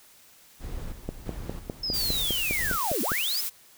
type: noise with tremolo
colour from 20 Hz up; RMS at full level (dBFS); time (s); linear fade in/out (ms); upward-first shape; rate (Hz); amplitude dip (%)
brown; -36; 0.59-2.79; 50; square; 1.5; 60
type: click train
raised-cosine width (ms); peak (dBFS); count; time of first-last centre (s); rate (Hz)
2; -17; 11; 1.09-3.118; 4.93
type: linear two-way sweep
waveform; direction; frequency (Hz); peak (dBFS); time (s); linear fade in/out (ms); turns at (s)
sine; down then up; 5274 to 196 to 5274; -27; 1.83-3.41; 5; 3.02
type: noise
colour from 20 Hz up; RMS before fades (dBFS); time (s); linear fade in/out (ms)
blue; -31; 1.93-3.5; 20
effects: white hiss -55 dBFS RMS until 3.77 s